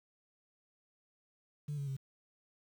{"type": "tone with pitch steps", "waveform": "sine", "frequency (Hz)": [147.2, 140.96, 134.98], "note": ["D3", "C#3", "C#3"], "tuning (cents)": [4, 29, -46], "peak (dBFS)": -34, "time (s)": [1.68, 1.968], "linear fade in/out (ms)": 10, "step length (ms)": 96, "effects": ["tanh soft clip ceiling -33 dBFS", "10-bit"]}